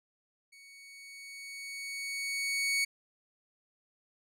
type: tone with level ramp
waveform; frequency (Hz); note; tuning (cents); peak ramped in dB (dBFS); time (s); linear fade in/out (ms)
sawtooth; 2230; C#7; +10; -50 to -23; 0.52-2.85; 10
effects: low-pass 12000 Hz 12 dB/octave